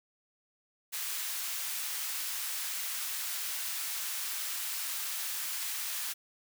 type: high-pass noise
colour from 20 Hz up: white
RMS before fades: -36 dBFS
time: 0.92-6.14 s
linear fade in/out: 20 ms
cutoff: 1200 Hz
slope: 12 dB/octave
effects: none